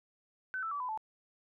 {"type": "tone with pitch steps", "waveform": "sine", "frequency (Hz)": [1519, 1322.4, 1151.2, 1002.2, 872.4], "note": ["F#6", "E6", "D6", "B5", "A5"], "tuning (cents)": [45, 5, -35, 25, -15], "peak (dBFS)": -34, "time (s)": [0.54, 0.975], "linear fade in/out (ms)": 0, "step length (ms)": 87, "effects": []}